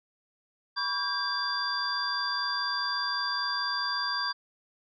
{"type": "tone cluster", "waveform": "sine", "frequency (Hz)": [986, 1130, 1598, 3492, 4747], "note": ["B5", "C#6", "G6", "A7", "D8"], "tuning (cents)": [-3, 33, 33, -14, 18], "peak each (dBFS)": [-37, -35, -33, -40, -31], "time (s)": [0.76, 4.33], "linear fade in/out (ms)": 20, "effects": []}